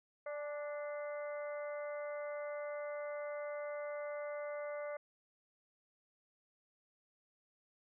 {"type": "harmonic tone with a mistuned harmonic", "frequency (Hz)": 293.7, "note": "D4", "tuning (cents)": 0, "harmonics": [2, 3, 4, 5, 6, 7], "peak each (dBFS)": [-40, -56, -51, -54, -61, -53], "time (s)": [0.26, 4.97], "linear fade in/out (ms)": 5, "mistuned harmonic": 3, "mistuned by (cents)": -40, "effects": []}